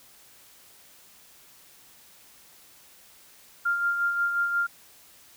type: tone with tremolo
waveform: sine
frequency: 1396.9 Hz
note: F6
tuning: in tune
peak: -21 dBFS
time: 3.65-4.67 s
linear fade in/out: 10 ms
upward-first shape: sine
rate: 5.6 Hz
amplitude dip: 45%
effects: white hiss -54 dBFS RMS until 5.36 s